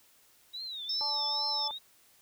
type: tone with vibrato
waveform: sine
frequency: 3826 Hz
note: A#7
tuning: 44 cents sharp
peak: -37 dBFS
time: 0.53-1.79 s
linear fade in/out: 20 ms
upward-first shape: triangle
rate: 2.4 Hz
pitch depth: 180 cents each way
type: tone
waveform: sine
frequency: 5290 Hz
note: E8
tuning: 5 cents sharp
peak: -30 dBFS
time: 0.89-1.68 s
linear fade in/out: 5 ms
type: harmonic tone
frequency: 289.8 Hz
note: D4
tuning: 23 cents flat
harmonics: 2 / 3 / 4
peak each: -48 / -36 / -47 dBFS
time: 1.01-1.71 s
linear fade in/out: 0 ms
effects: white hiss -63 dBFS RMS until 2.21 s